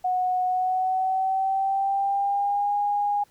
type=tone with pitch glide; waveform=sine; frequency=734 to 819.1 Hz; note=F#5 to G#5; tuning=-14 to -24 cents; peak=-21 dBFS; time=0.04-3.24 s; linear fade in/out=10 ms; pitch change=+190 cents; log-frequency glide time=0.46-2.75 s; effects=pink hiss -61 dBFS RMS until 3.3 s